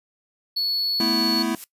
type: tone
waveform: triangle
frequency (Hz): 4404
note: C#8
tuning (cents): -12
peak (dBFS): -20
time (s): 0.56-1.43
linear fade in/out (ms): 10
type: chord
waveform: square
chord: A suspended second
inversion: none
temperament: equal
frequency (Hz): 220 / 246.9 / 329.6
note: A3 / B3 / E4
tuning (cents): 0 / 0 / 0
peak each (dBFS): -27 / -28 / -26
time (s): 1-1.55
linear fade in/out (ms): 2
type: noise with exponential growth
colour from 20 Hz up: blue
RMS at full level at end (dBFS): -34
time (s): 1.28-1.64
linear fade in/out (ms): 1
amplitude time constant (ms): 77
effects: noise-tail reverb RT60 0.1 s tail -19 dB re dry + resampled to 32000 Hz